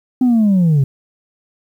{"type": "linear sweep", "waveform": "sine", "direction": "down", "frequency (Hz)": [259, 130.81], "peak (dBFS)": -7, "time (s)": [0.21, 0.84], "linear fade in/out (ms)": 5, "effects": ["tanh soft clip ceiling -8 dBFS", "8-bit"]}